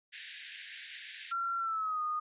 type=high-pass noise; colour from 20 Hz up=pink; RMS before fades=-43 dBFS; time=0.12-1.33 s; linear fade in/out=20 ms; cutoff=1600 Hz; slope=96 dB/octave
type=tone with pitch glide; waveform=sine; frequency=1367 to 1232 Hz; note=F6 to D#6; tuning=-37 to -17 cents; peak=-31 dBFS; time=1.31-2.2 s; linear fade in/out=10 ms; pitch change=-180 cents; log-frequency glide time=1.58-2.02 s
effects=resampled to 8000 Hz